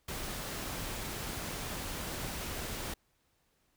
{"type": "noise", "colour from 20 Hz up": "pink", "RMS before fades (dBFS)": -39, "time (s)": [0.08, 2.94], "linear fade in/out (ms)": 5, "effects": ["pink hiss -74 dBFS RMS until 3.76 s"]}